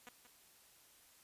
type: tone with echo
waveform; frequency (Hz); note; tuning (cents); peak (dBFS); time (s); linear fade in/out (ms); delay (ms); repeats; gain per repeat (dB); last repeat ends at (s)
5% pulse; 244.8; B3; -15; -39; 0.07-0.09; 0; 180; 1; -11; 0.27
effects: white hiss -65 dBFS RMS until 1.23 s + resampled to 32000 Hz